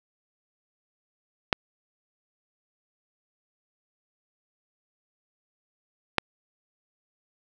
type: clicks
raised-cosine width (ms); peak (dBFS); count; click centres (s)
0.3; -3; 2; 1.528 / 6.183
effects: none